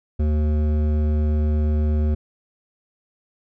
triangle tone with hard clipping, 75.7 Hz, D#2, 47 cents flat, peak -19 dBFS, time 0.19-2.15 s, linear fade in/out 10 ms, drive 16 dB, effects none

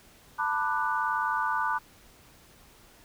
sine chord, B minor seventh, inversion third, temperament just, 889 / 987.8 / 1185.3 / 1481.6 Hz, A5 / B5 / D6 / F#6, +18 / 0 / +16 / +2 cents, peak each -31 dBFS, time 0.38-1.79 s, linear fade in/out 20 ms, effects pink hiss -56 dBFS RMS until 3.04 s

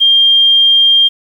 sine tone, 3200 Hz, G7, 35 cents sharp, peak -5 dBFS, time 0-1.09 s, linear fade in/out 20 ms, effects 7-bit

